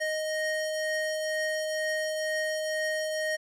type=tone pair together; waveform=square; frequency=622.3 / 1864.8 Hz; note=D#5 / A#6; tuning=0 / 0 cents; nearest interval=octave + perfect fifth; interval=1900 cents; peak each=-30 / -34 dBFS; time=0-3.37 s; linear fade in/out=20 ms; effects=low-pass 10000 Hz 12 dB/octave + 11-bit